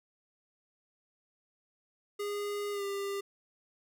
square tone with pitch glide, 410 to 398.3 Hz, G#4 to G4, -22 to +28 cents, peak -34 dBFS, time 2.19-3.21 s, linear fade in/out 10 ms, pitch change -50 cents, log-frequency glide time 2.72-2.83 s, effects none

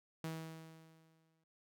sawtooth tone with exponential decay, 161.2 Hz, E3, 38 cents flat, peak -35 dBFS, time 0.24-1.44 s, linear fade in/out 2 ms, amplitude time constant 260 ms, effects none

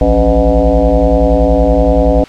sine tone with frequency modulation, 277.2 Hz, C#4, in tune, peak -6 dBFS, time 0.01-2.24 s, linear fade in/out 2 ms, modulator 113 Hz, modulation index 3.6, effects white hiss -35 dBFS RMS until 2.28 s + low-pass 4000 Hz 12 dB/octave

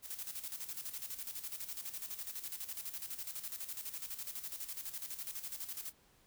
blue noise with tremolo, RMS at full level -42 dBFS, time 0.02-5.93 s, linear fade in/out 50 ms, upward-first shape square, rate 12 Hz, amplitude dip 65%, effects pink hiss -68 dBFS RMS until 6.26 s

